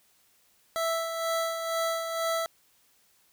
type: tone with tremolo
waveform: 25% pulse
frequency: 659.3 Hz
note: E5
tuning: in tune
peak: -22 dBFS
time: 0.76-2.46 s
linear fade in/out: 0 ms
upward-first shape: sine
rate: 2.1 Hz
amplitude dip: 50%
effects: white hiss -65 dBFS RMS until 3.32 s